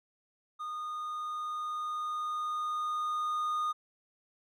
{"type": "tone with level ramp", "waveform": "triangle", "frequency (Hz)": 1228, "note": "D#6", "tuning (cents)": -23, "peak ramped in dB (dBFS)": [-34, -27], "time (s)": [0.59, 3.73], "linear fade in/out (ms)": 20, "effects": []}